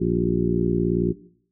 harmonic tone with a mistuned harmonic, 58.8 Hz, A#1, 16 cents sharp, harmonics 1 / 2 / 3 / 4 / 5 / 6 / 7, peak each -32 / -30 / -23 / -28 / -27 / -24 / -29 dBFS, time 0-1.13 s, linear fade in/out 20 ms, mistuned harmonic 7, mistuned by -71 cents, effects noise-tail reverb RT60 0.6 s tail -17 dB re dry

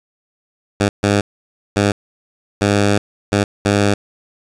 10% pulse tone bursts at uneven times, 101.7 Hz, G#2, 36 cents flat, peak -4 dBFS, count 6, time 0.8-0.89 / 1.03-1.21 / 1.76-1.92 / 2.61-2.98 / 3.32-3.44 / 3.65-3.94 s, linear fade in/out 5 ms, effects resampled to 22050 Hz + 7-bit

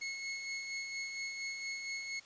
sawtooth tone with tremolo, 2179 Hz, C#7, 30 cents flat, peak -33 dBFS, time 0.01-2.2 s, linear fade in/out 10 ms, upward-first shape sine, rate 4.3 Hz, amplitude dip 40%, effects white hiss -58 dBFS RMS until 2.25 s + resampled to 16000 Hz

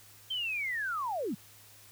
sine linear sweep, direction down, 3164 to 164.81 Hz, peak -31 dBFS, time 0.3-1.35 s, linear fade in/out 10 ms, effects added 103 Hz sine -62 dBFS peak until 1.91 s + white hiss -56 dBFS RMS until 1.91 s

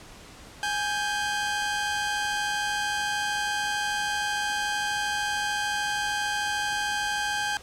sawtooth tone pair together, 830.6 / 1568 Hz, G#5 / G6, 0 / 0 cents, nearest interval major seventh, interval 1100 cents, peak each -25 dBFS, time 0.63-7.57 s, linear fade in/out 0 ms, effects pink hiss -47 dBFS RMS until 7.62 s + low-pass 9000 Hz 12 dB/octave

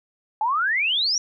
sine exponential sweep, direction up, 830.6 to 5880 Hz, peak -19 dBFS, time 0.41-1.18 s, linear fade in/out 2 ms, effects none

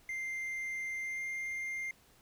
triangle tone with pitch glide, 2093 to 2106 Hz, C7 to C7, 0 to +11 cents, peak -34 dBFS, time 0.09-1.91 s, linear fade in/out 2 ms, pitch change +11 cents, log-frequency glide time 1.02-1.21 s, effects pink hiss -64 dBFS RMS until 2.21 s

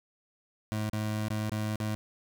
25% pulse tone with dropouts, 107.3 Hz, A2, 43 cents flat, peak -26 dBFS, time 0.72-1.95 s, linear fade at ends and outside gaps 0 ms, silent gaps 0.897-0.932 / 1.284-1.303 / 1.495-1.518 / 1.758-1.802 s, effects none

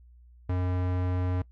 square tone with low-pass filter, 90.7 Hz, F#2, 34 cents flat, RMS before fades -28 dBFS, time 0.49-1.42 s, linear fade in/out 5 ms, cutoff 1800 Hz, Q 0.51, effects noise-tail reverb RT60 0.1 s tail -21 dB re dry + added 60 Hz sine -51 dBFS peak until 1.51 s

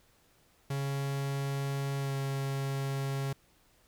45% pulse tone with pitch glide, 138.59 to 136.92 Hz, C#3 to C#3, 0 to -21 cents, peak -31 dBFS, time 0.7-3.33 s, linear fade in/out 5 ms, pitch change -21 cents, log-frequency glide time 1.98-2.14 s, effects pink hiss -66 dBFS RMS until 3.87 s

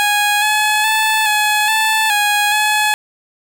15% pulse tone with pitch steps, 828 / 851 / 873 / 846 / 876 / 829 / 849 Hz, G#5 / G#5 / A5 / G#5 / A5 / G#5 / G#5, -5 / +42 / -14 / +32 / -8 / -3 / +38 cents, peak -6 dBFS, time 0-2.94 s, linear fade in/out 0 ms, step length 420 ms, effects none

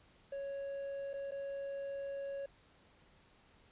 triangle tone with dropouts, 554.4 Hz, C#5, in tune, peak -37 dBFS, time 0.32-2.46 s, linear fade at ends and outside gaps 5 ms, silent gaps 1.133-1.138 / 1.31-1.318 s, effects pink hiss -66 dBFS RMS until 3.71 s + resampled to 8000 Hz

